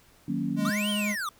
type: chord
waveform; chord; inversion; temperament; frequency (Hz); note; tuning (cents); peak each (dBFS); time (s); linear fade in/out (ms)
sine; D# minor seventh; none; equal; 155.56 / 185 / 233.1 / 277.2; D#3 / F#3 / A#3 / C#4; 0 / 0 / 0 / 0; -34 / -32 / -31 / -31; 0.28-0.7; 5
type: tone with vibrato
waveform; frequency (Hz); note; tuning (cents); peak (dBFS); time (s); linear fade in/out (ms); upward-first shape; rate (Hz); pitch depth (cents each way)
square; 207.7; G#3; 0; -28; 0.56-1.16; 50; square; 10; 9
type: linear two-way sweep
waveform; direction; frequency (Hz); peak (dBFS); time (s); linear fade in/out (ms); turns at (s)
square; up then down; 1129 to 3235 to 1129; -30; 0.65-1.29; 2; 0.9
effects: pink hiss -59 dBFS RMS until 1.39 s